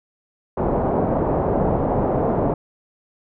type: low-pass noise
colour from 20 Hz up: white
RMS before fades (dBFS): -20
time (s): 0.57-2.54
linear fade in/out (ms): 5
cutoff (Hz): 750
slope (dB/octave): 24
effects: none